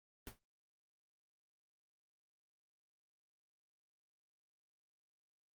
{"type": "noise with exponential decay", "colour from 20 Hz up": "pink", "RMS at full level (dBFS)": -44, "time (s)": [0.27, 0.39], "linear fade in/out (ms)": 0, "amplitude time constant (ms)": 26, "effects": ["noise-tail reverb RT60 0.2 s tail -25 dB re dry", "Opus 32 kbps"]}